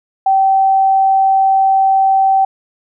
sine tone, 773 Hz, G5, 24 cents flat, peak -8 dBFS, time 0.26-2.45 s, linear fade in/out 5 ms, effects none

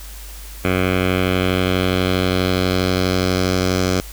10% pulse tone with low-pass filter sweep, 92.3 Hz, F#2, 4 cents flat, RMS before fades -18 dBFS, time 0.64-4.01 s, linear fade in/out 10 ms, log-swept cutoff 2500 to 6000 Hz, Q 2.2, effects added 50 Hz sine -33 dBFS peak until 4.12 s + white hiss -39 dBFS RMS until 4.12 s

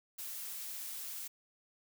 blue noise, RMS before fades -43 dBFS, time 0.18-1.28 s, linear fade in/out 10 ms, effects none

